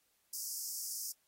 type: high-pass noise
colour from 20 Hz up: pink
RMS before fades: -41 dBFS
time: 0.33-1.12 s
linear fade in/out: 5 ms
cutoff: 4900 Hz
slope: 96 dB/octave
effects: white hiss -75 dBFS RMS until 1.27 s + AAC 48 kbps